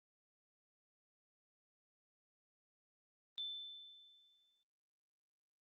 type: tone with exponential decay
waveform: sine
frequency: 3529 Hz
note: A7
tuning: 4 cents sharp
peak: -39 dBFS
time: 3.38-4.63 s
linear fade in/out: 0 ms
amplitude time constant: 270 ms
effects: Opus 24 kbps